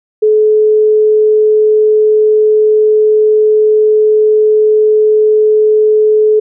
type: tone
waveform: sine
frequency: 429 Hz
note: A4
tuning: 44 cents flat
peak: -5 dBFS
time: 0.22-6.4 s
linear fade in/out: 10 ms
effects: none